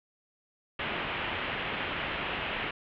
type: low-pass noise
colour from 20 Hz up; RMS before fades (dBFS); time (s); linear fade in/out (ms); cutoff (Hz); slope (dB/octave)
white; -34; 0.79-2.71; 5; 3100; 48
effects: none